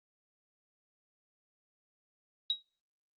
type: tone with exponential decay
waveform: sine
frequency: 3826 Hz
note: A#7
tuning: 44 cents sharp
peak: -23 dBFS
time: 2.5-2.61 s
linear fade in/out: 1 ms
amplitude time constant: 23 ms
effects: noise-tail reverb RT60 0.3 s tail -19 dB re dry + Opus 24 kbps